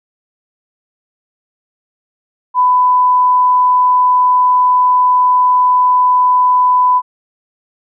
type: tone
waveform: sine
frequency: 999 Hz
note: B5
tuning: 20 cents sharp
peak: -7 dBFS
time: 2.54-7.02 s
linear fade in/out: 50 ms
effects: none